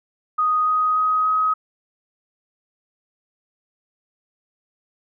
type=tone with pitch steps; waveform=sine; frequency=1244.5 / 1251.7 / 1259 / 1266.3 Hz; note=D#6 / D#6 / D#6 / D#6; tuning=0 / +10 / +20 / +30 cents; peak=-16 dBFS; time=0.38-1.54 s; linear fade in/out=10 ms; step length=290 ms; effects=none